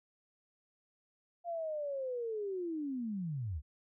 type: linear sweep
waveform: sine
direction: down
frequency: 698.5 to 63.8 Hz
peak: -35 dBFS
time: 1.44-3.62 s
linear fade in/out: 50 ms
effects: none